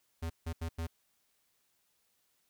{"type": "tone bursts at uneven times", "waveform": "square", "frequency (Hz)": 82.41, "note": "E2", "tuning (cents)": 0, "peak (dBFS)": -35, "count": 4, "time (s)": [[0.22, 0.3], [0.46, 0.53], [0.61, 0.69], [0.78, 0.87]], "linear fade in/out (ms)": 10, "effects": ["white hiss -75 dBFS RMS until 2.49 s"]}